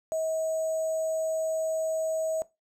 sine tone with sample-and-hold, 640 Hz, D#5, 49 cents sharp, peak -26 dBFS, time 0.12-2.42 s, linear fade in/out 0 ms, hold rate 7350 Hz, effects noise-tail reverb RT60 0.2 s tail -17 dB re dry + low-pass 12000 Hz 12 dB/octave

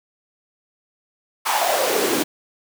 pink noise with high-pass filter sweep, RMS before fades -20 dBFS, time 1.45-2.24 s, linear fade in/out 20 ms, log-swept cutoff 1000 to 260 Hz, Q 4, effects none

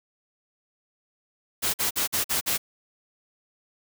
white noise bursts, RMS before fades -25 dBFS, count 6, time 1.62-2.58 s, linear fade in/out 20 ms, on 120 ms, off 48 ms, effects none

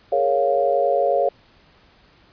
sine chord, Bb minor seventh, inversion third, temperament equal, 415.3 / 466.2 / 554.4 / 698.5 Hz, Ab4 / Bb4 / Db5 / F5, 0 / 0 / 0 / 0 cents, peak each -25 / -24 / -19 / -21 dBFS, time 0.12-1.29 s, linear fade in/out 5 ms, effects pink hiss -54 dBFS RMS until 2.32 s + resampled to 11025 Hz

